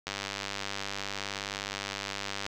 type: click train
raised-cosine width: 0.2 ms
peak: -16 dBFS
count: 239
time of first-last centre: 0.07-2.464 s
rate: 99.4 Hz
effects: none